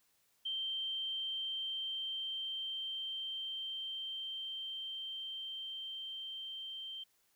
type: tone with level ramp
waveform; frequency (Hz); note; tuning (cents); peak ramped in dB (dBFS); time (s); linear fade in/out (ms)
sine; 3136; G7; 0; -35 to -42; 0.45-7.04; 10
effects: white hiss -74 dBFS RMS until 7.35 s